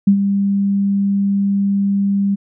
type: tone with ADSR envelope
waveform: sine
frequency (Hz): 198.8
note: G3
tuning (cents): +25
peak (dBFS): -5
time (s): 0.07-2.36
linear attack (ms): 7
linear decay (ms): 83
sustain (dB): -8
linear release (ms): 21
effects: none